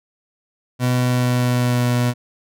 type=tone with pitch glide; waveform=30% pulse; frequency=124.9 to 122.4 Hz; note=B2 to B2; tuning=+20 to -15 cents; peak=-13 dBFS; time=0.79-2.14 s; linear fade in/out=50 ms; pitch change=-35 cents; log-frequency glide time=1-1.92 s; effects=none